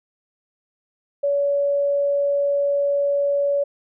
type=tone; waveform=sine; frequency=567 Hz; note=C#5; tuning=39 cents sharp; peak=-17 dBFS; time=1.23-3.64 s; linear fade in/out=10 ms; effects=none